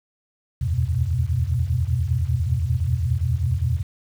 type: tone cluster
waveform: sine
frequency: 77 / 86.9 / 104.1 / 120.8 / 126 Hz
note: D#2 / F2 / G#2 / B2 / B2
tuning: -17 / -8 / +5 / -38 / +35 cents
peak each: -26 / -23 / -30 / -27 / -25 dBFS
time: 0.61-3.83 s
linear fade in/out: 10 ms
effects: 8-bit